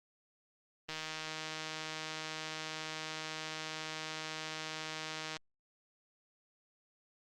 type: click train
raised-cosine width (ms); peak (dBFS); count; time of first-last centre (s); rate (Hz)
0.2; -23; 704; 0.89-5.368; 157
effects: Opus 24 kbps